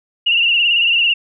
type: tone with vibrato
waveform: sine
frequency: 2794 Hz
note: F7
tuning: in tune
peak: -11 dBFS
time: 0.26-1.14 s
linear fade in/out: 10 ms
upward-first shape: sine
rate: 18 Hz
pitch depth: 63 cents each way
effects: none